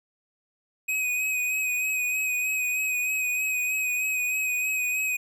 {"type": "tone with vibrato", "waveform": "square", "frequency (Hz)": 2513, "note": "D#7", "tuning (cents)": 17, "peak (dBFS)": -25, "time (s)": [0.88, 5.17], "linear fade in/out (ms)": 10, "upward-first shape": "sine", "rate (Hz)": 3.2, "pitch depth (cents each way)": 28, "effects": []}